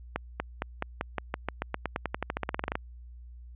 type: accelerating click train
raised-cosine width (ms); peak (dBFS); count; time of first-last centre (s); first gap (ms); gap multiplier
0.5; -14; 25; 0.16-2.754; 240; 0.92
effects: added 60 Hz sine -44 dBFS peak until 3.55 s + resampled to 8000 Hz